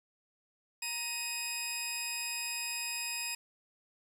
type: tone pair together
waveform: 15% pulse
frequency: 940 / 2512 Hz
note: A#5 / D#7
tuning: +14 / +16 cents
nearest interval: octave + perfect fourth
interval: 1702 cents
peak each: -38 / -28 dBFS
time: 0.82-3.35 s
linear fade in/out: 5 ms
effects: 10-bit